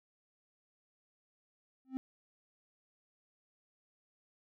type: tone with exponential growth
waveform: triangle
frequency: 261.9 Hz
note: C4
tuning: 2 cents sharp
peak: -28 dBFS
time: 1.85-1.97 s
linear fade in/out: 0 ms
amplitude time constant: 24 ms
effects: none